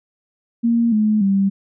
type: tone with pitch steps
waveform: sine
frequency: 233.1 / 213.8 / 196.01 Hz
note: A#3 / A3 / G3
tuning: 0 / -49 / 0 cents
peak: -13 dBFS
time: 0.63-1.5 s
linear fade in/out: 20 ms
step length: 290 ms
effects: none